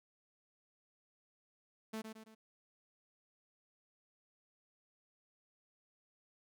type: tone with echo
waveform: sawtooth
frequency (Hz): 220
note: A3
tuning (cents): 0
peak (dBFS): -36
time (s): 1.93-2.02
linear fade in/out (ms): 10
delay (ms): 110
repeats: 3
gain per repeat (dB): -6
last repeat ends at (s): 2.35
effects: none